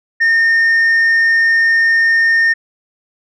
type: tone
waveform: sine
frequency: 1825 Hz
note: A#6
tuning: 37 cents flat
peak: -6 dBFS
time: 0.2-2.54 s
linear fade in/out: 20 ms
effects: tanh soft clip ceiling -8 dBFS